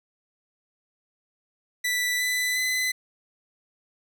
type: tone with pitch steps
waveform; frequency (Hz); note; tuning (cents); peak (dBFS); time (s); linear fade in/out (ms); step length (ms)
sawtooth; 1975.5 / 1996.1 / 2017; B6 / B6 / B6; 0 / +18 / +36; -20; 1.84-2.92; 10; 360
effects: none